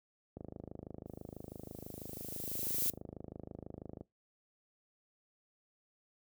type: click train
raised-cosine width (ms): 2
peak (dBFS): -31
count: 96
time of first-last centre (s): 0.37-4.01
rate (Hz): 26.1
type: noise with exponential growth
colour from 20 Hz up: violet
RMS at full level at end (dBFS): -32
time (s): 1.06-2.9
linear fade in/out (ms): 1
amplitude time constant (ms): 400
effects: noise-tail reverb RT60 0.2 s tail -22 dB re dry + high-pass 60 Hz 12 dB/octave